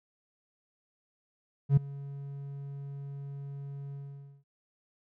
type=tone with ADSR envelope; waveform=triangle; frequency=140 Hz; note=C#3; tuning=18 cents sharp; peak=-13 dBFS; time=1.69-4.44 s; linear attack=79 ms; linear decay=7 ms; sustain=-23 dB; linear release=510 ms; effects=tanh soft clip ceiling -12 dBFS